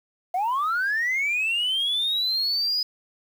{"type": "linear sweep", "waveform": "sine", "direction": "up", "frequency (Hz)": [696, 5000], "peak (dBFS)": -20, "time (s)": [0.34, 2.83], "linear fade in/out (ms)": 5, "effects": ["tanh soft clip ceiling -19 dBFS", "8-bit"]}